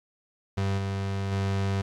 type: tone with level steps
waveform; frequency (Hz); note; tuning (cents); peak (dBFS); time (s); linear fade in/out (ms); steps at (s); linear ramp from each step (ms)
35% pulse; 97.8; G2; -4; -23 / -26 / -23; 0.57-1.82; 10; 0.77 / 1.31; 20
effects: low-pass 6000 Hz 12 dB/octave + 10-bit